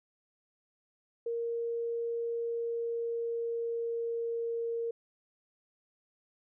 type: tone with pitch glide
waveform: sine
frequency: 466.2 to 463.5 Hz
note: A#4 to A#4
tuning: 0 to -10 cents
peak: -31 dBFS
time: 1.26-4.91 s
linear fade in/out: 5 ms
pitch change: -10 cents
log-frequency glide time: 2.26-4.69 s
effects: none